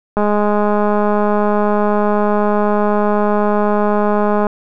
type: click train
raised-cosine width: 1 ms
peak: -3 dBFS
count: 895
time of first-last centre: 0.17-4.468 s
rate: 208 Hz
effects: none